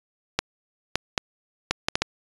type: clicks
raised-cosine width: 0.2 ms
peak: -3 dBFS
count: 7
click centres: 0.39 / 0.956 / 1.178 / 1.71 / 1.885 / 1.955 / 2.02 s
effects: resampled to 22050 Hz